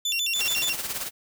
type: tone with vibrato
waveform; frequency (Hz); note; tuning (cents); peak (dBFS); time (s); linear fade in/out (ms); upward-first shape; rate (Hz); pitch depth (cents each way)
30% pulse; 3103; G7; -18; -21; 0.05-0.73; 5; square; 7; 210
type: noise with tremolo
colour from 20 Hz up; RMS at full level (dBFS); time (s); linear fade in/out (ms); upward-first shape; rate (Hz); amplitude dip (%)
white; -29; 0.34-1.11; 50; sine; 18; 60
effects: none